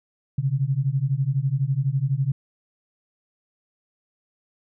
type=beating tone pair; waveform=sine; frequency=130 / 142 Hz; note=C3 / C#3; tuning=-11 / +42 cents; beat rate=12 Hz; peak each=-23 dBFS; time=0.38-2.32 s; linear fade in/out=5 ms; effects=none